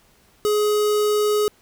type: tone with notch filter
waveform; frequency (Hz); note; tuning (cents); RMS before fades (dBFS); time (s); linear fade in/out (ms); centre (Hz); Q
square; 419.9; G#4; +19; -19; 0.45-1.48; 0; 2200; 1.9
effects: pink hiss -57 dBFS RMS until 1.61 s